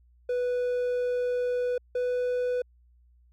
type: tone pair in turn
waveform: triangle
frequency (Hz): 493.3 / 495.5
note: B4 / B4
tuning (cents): -2 / +6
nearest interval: unison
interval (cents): 8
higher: second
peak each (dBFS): -23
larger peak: neither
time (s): 0.29-1.78 / 1.95-2.62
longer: first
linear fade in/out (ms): 5
effects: added 60 Hz sine -57 dBFS peak until 3.32 s